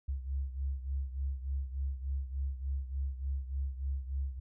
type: beating tone pair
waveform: sine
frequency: 67 / 70.4 Hz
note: C2 / C#2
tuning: +42 / +27 cents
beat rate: 3.4 Hz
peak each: -34 / -39 dBFS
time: 0.08-4.4 s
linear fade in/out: 10 ms
effects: none